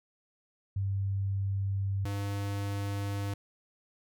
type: tone pair in turn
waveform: sine / square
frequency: 98 / 100.41 Hz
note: G2 / G2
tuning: 0 / +42 cents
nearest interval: unison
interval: 42 cents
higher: second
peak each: -28 / -32 dBFS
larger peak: first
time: 0.76-2.05 / 2.05-3.34 s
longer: neither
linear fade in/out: 5 ms
effects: none